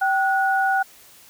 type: tone pair together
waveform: sine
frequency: 773.9 / 1461 Hz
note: G5 / F#6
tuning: -22 / -22 cents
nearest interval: major seventh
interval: 1100 cents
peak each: -19 / -21 dBFS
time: 0.01-0.83 s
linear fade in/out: 10 ms
effects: white hiss -49 dBFS RMS until 1.29 s